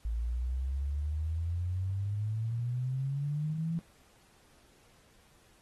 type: exponential sweep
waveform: sine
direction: up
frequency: 55 to 168.8 Hz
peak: -30 dBFS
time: 0.05-3.79 s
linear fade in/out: 0 ms
effects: pink hiss -64 dBFS RMS until 5.61 s + AAC 32 kbps